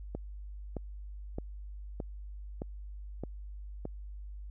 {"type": "click train", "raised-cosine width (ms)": 2, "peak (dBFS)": -23, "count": 7, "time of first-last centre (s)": [0.15, 3.854], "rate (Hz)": 1.62, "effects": ["added 50 Hz sine -41 dBFS peak until 4.5 s"]}